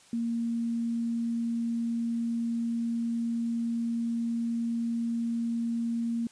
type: tone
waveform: sine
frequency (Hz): 232.4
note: A#3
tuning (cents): -5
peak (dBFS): -27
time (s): 0.13-6.27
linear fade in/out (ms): 2
effects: white hiss -57 dBFS RMS until 6.31 s + resampled to 22050 Hz